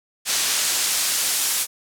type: noise with band-pass filter sweep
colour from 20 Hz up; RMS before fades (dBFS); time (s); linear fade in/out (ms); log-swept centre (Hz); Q
pink; -22; 0.25-1.67; 50; 6200 to 9500; 0.71
effects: none